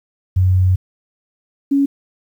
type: tone pair in turn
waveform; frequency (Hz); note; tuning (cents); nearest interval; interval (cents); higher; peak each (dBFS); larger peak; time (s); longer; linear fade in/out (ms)
sine; 92.5 / 278.8; F#2 / C#4; 0 / +10; octave + perfect fifth; 1910; second; -10 / -11; first; 0.36-0.76 / 1.71-1.86; first; 10
effects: 8-bit